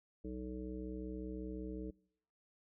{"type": "harmonic tone", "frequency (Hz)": 62.7, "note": "B1", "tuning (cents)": 27, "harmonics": [1, 3, 5, 7, 9], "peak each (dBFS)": [-46, -47, -45, -48, -57], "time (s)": [0.24, 1.91], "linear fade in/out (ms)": 10, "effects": ["noise-tail reverb RT60 0.7 s tail -25 dB re dry"]}